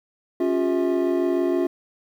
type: tone cluster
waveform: triangle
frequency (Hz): 276.7 / 354.2 / 400.5 / 650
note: C#4 / F4 / G4 / E5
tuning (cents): -3 / +24 / +37 / -24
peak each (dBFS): -23 / -19 / -28 / -28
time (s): 0.4-1.67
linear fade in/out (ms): 5
effects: 9-bit